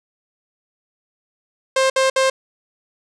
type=tone bursts; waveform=sawtooth; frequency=529 Hz; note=C5; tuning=19 cents sharp; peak=-10 dBFS; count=3; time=1.76-2.3 s; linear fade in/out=5 ms; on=140 ms; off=60 ms; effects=resampled to 22050 Hz + 7-bit